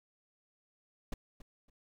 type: noise with echo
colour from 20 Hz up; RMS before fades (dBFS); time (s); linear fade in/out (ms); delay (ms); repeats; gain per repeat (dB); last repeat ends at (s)
brown; -35; 1.12-1.14; 5; 280; 2; -14; 1.7
effects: none